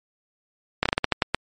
slowing click train, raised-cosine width 0.3 ms, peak -3 dBFS, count 9, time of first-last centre 0.83-1.346 s, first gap 26 ms, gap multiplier 1.25, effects MP3 48 kbps

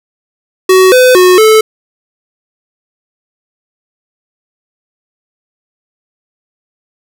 square tone with pitch steps, 374.4 / 506 / 364.9 / 436 Hz, F#4 / B4 / F#4 / A4, +20 / +42 / -24 / -16 cents, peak -3 dBFS, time 0.69-1.61 s, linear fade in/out 5 ms, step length 230 ms, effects none

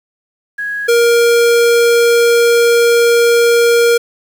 sine / square tone pair in turn, 1661.2 / 470.2 Hz, G#6 / A#4, 0 / +15 cents, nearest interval octave + minor seventh, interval 2185 cents, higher first, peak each -17 / -8 dBFS, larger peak second, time 0.58-0.88 / 0.88-3.98 s, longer second, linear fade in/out 10 ms, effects 7-bit

